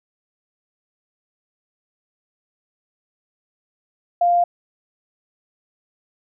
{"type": "tone", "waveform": "sine", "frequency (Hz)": 698.5, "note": "F5", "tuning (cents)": 0, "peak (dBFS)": -13, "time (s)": [4.21, 4.44], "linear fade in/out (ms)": 5, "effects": []}